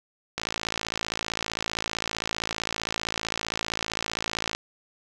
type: click train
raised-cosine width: 0.2 ms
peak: -10 dBFS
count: 232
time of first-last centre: 0.38-4.55 s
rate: 55.4 Hz
effects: none